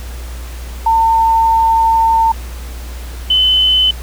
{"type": "tone pair in turn", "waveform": "sine", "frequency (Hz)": [903, 3032], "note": ["A5", "F#7"], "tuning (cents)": [45, 42], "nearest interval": "octave + major sixth", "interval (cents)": 2097, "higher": "second", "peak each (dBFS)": -8, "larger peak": "neither", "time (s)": [[0.86, 2.32], [3.3, 3.91]], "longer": "first", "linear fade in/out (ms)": 5, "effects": ["added 60 Hz sine -24 dBFS peak until 4.02 s", "pink hiss -35 dBFS RMS until 4.02 s"]}